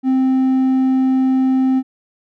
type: tone with hard clipping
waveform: sine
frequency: 261.6 Hz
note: C4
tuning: in tune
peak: -13 dBFS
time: 0.03-1.83 s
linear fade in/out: 50 ms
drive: 3 dB
effects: none